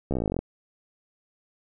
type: slowing click train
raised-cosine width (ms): 2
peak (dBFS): -14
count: 16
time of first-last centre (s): 0.11-0.39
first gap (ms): 14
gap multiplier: 1.04
effects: none